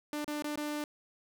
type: tone with dropouts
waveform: sawtooth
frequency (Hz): 297.3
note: D4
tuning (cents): +21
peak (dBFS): -30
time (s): 0.13-0.84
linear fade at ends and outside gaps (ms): 1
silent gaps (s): 0.245-0.279 / 0.423-0.443 / 0.558-0.575
effects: none